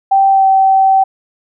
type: tone with pitch glide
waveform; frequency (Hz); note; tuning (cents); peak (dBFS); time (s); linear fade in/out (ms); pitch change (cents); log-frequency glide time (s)
sine; 780 to 770.6; G5 to G5; -9 to -30; -6; 0.11-1.04; 10; -21; 0.3-0.46
effects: none